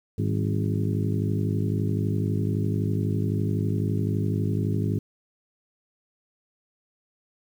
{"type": "harmonic tone with a mistuned harmonic", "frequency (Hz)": 51.91, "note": "G#1", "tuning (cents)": 0, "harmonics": [2, 3, 4, 5, 6, 7, 8], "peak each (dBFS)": [-25, -29, -31, -33, -35, -36, -37], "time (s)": [0.18, 4.99], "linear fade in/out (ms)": 5, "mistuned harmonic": 4, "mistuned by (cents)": -90, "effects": ["9-bit"]}